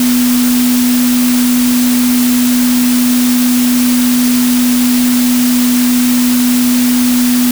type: tone in noise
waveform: sine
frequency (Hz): 246.8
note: B3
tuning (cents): -1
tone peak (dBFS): -8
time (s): 0-7.51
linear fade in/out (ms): 2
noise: white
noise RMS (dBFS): -18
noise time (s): 0-7.51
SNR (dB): +7
effects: none